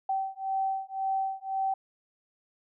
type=beating tone pair; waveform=sine; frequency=771 / 772.9 Hz; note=G5 / G5; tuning=-29 / -25 cents; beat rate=1.9 Hz; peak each=-31 dBFS; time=0.09-1.74 s; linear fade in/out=5 ms; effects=none